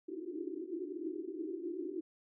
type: band-pass noise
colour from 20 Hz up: white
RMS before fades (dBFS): -41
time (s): 0.08-2.01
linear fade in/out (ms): 5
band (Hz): 300 to 380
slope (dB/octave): 96
effects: none